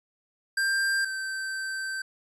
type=tone pair in turn; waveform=square; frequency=1586 / 1553.4 Hz; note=G6 / G6; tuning=+20 / -16 cents; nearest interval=unison; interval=36 cents; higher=first; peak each=-24 / -31 dBFS; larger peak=first; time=0.57-1.05 / 1.05-2.02 s; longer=second; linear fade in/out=5 ms; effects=resampled to 24000 Hz